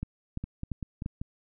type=two click trains; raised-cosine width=5 ms; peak=-22 / -20 dBFS; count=5 / 4; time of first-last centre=0.44-1.215 / 0.03-1.061 s; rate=5.16 / 2.91 Hz; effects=none